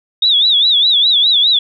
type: tone with vibrato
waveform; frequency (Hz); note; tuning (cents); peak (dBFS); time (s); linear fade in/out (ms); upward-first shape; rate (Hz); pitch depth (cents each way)
sine; 3630; A#7; -47; -8; 0.22-1.59; 5; sine; 4.9; 150
effects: none